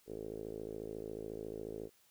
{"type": "tone with low-pass filter", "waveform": "5% pulse", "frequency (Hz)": 54.1, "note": "A1", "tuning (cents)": -29, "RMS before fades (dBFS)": -44, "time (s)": [0.06, 1.9], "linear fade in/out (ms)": 50, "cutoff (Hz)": 430, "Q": 4.8, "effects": ["white hiss -69 dBFS RMS until 2.1 s"]}